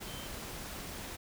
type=tone in noise; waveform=sine; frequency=3098 Hz; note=G7; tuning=21 cents flat; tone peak=-49 dBFS; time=0.06-0.28 s; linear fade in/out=20 ms; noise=pink; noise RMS=-43 dBFS; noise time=0-1.17 s; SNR=-9 dB; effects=none